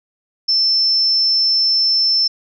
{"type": "tone", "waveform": "sine", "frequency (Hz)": 5320, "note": "E8", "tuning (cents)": 15, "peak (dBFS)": -12, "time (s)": [0.48, 2.28], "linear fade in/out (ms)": 10, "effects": []}